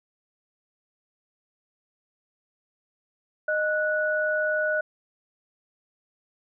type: tone pair together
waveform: sine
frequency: 616.3 / 1473 Hz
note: D#5 / F#6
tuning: -17 / -8 cents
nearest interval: octave + minor third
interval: 1509 cents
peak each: -25 dBFS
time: 3.48-4.81 s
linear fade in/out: 5 ms
effects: none